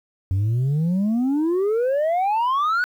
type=exponential sweep; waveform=sine; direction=up; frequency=91.4 to 1500 Hz; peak=-15 dBFS; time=0.31-2.84 s; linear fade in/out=0 ms; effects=tanh soft clip ceiling -17 dBFS + 9-bit